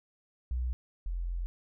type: tone pair in turn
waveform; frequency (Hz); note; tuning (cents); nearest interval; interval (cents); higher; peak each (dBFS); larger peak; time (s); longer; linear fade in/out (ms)
sine; 61.74 / 43.42; B1 / F1; 0 / -9; tritone; 609; first; -29 / -31; first; 0.51-0.73 / 1.06-1.46; second; 0
effects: none